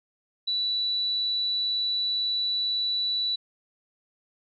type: tone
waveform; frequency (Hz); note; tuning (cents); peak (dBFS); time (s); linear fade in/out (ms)
sine; 3951; B7; 0; -24; 0.47-3.36; 10
effects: none